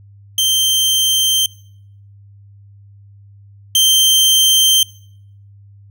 sawtooth tone pair in turn, 3136 / 3136 Hz, G7 / G7, 0 / 0 cents, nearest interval unison, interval 0 cents, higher neither, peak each -9 / -6 dBFS, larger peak second, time 0.38-1.46 / 3.75-4.83 s, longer neither, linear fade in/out 2 ms, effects noise-tail reverb RT60 0.7 s tail -24 dB re dry + added 100 Hz sine -40 dBFS peak until 5.9 s

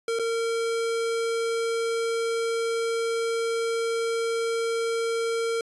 square tone with dropouts, 458.8 Hz, A#4, 28 cents flat, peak -25 dBFS, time 0.08-5.61 s, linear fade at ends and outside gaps 2 ms, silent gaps 0.189-0.195 s, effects resampled to 24000 Hz

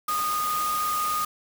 sine tone in noise, 1232 Hz, D#6, 17 cents flat, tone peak -24 dBFS, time 0.08-1.25 s, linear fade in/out 5 ms, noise white, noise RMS -33 dBFS, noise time 0.08-1.25 s, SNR +6 dB, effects none

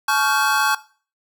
square tone cluster, 857 / 1117 / 1401 / 1553 Hz, A5 / C#6 / F6 / G6, -46 / +13 / +5 / -17 cents, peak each -22 / -22 / -25 / -23 dBFS, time 0.08-0.75 s, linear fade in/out 5 ms, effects noise-tail reverb RT60 0.4 s tail -18 dB re dry

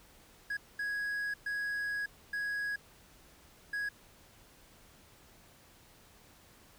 triangle tone bursts at uneven times, 1661.2 Hz, G#6, in tune, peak -31 dBFS, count 5, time 0.5-0.57 / 0.79-1.34 / 1.46-2.06 / 2.33-2.76 / 3.73-3.89 s, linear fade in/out 5 ms, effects pink hiss -60 dBFS RMS until 6.78 s

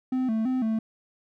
triangle tone with vibrato, 238.7 Hz, A#3, 41 cents sharp, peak -21 dBFS, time 0.12-0.79 s, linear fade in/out 5 ms, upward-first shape square, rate 3 Hz, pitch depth 130 cents each way, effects none

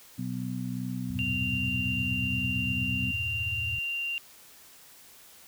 harmonic tone, 62.6 Hz, B1, 24 cents sharp, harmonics 2 / 3 / 4, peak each -35 / -35 / -35 dBFS, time 0.18-3.12 s, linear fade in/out 10 ms
sine chord, E diminished, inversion none, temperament equal, 82.41 / 98 / 116.54 Hz, E2 / G2 / Bb2, 0 / 0 / 0 cents, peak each -38 dBFS, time 1.1-3.79 s, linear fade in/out 5 ms
sine tone, 2776 Hz, F7, 11 cents flat, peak -29 dBFS, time 1.19-4.18 s, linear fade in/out 0 ms
effects white hiss -53 dBFS RMS until 5.47 s

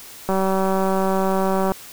click train, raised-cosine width 1 ms, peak -8 dBFS, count 274, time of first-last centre 0.29-1.719 s, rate 191 Hz, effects white hiss -40 dBFS RMS until 1.92 s

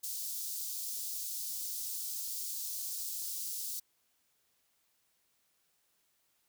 white high-pass noise, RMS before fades -39 dBFS, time 0.03-3.8 s, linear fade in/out 10 ms, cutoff 4500 Hz, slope 24 dB/octave, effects white hiss -75 dBFS RMS until 6.48 s

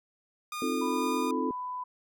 sawtooth tone with tremolo, 1219 Hz, D#6, 36 cents flat, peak -30 dBFS, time 0.52-1.31 s, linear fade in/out 2 ms, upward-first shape sine, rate 2.2 Hz, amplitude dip 25%
sine chord, F dominant seventh, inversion second, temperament equal, 261.6 / 311.1 / 349.2 / 440 Hz, C4 / Eb4 / F4 / A4, 0 / 0 / 0 / 0 cents, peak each -31 / -34 / -35 / -34 dBFS, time 0.62-1.51 s, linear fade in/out 2 ms
sine tone with pitch glide, 991 to 998.5 Hz, B5 to B5, +6 to +19 cents, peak -33 dBFS, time 0.81-1.84 s, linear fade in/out 10 ms, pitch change +13 cents, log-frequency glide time 0.95-1.7 s
effects none

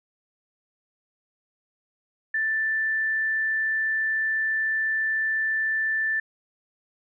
sine tone, 1766 Hz, A6, 6 cents sharp, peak -22 dBFS, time 2.34-6.2 s, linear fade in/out 5 ms, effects none

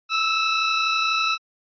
15% pulse tone pair together, 1309 / 1341.1 Hz, E6 / E6, -13 / +29 cents, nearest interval unison, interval 42 cents, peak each -13 / -23 dBFS, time 0.09-1.38 s, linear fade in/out 50 ms, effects resampled to 11025 Hz

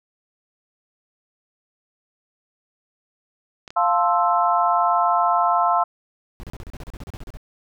clicks, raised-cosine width 0.2 ms, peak -20 dBFS, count 2, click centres 3.678 / 3.705 s
sine chord, F major seventh, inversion none, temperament equal, 698.5 / 880 / 1046.5 / 1318.5 Hz, F5 / A5 / C6 / E6, 0 / 0 / 0 / 0 cents, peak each -20 / -23 / -21 / -22 dBFS, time 3.76-5.84 s, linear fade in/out 10 ms
brown noise bursts, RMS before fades -34 dBFS, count 15, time 6.4-7.371 s, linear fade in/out 0 ms, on 33 ms, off 34 ms
effects none

